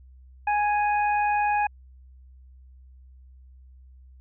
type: harmonic tone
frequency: 830.6 Hz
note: G#5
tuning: in tune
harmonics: 1 / 2 / 3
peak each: -21 / -31 / -32 dBFS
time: 0.47-1.67 s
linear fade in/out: 5 ms
effects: added 64 Hz sine -47 dBFS peak until 4.2 s